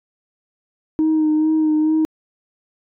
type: tone with vibrato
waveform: sine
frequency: 311.1 Hz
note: D#4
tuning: in tune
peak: -12 dBFS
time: 0.99-2.05 s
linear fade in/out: 0 ms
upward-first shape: sine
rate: 2.3 Hz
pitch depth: 24 cents each way
effects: tanh soft clip ceiling -11 dBFS